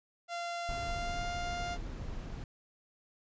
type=tone with pitch glide; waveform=sawtooth; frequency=690 to 700.8 Hz; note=F5 to F5; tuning=-21 to +6 cents; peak=-32 dBFS; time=0.28-1.78 s; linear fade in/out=50 ms; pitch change=+27 cents; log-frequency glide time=0.82-1.23 s
type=noise; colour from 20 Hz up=brown; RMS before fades=-40 dBFS; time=0.69-2.44 s; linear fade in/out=2 ms
effects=resampled to 16000 Hz